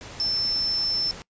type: tone in noise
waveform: sine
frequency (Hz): 5310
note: E8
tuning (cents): +12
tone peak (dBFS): -22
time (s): 0.2-1.11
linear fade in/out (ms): 0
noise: pink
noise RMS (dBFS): -40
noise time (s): 0.01-1.22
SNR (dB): +15
effects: noise-tail reverb RT60 0.1 s tail -23 dB re dry + resampled to 16000 Hz